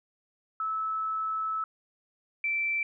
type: tone pair in turn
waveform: sine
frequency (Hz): 1304 / 2335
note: E6 / D7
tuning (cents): -19 / -11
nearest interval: minor seventh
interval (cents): 1008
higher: second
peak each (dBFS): -28 / -26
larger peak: second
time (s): 0.6-1.64 / 2.44-2.83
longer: first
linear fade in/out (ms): 2
effects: none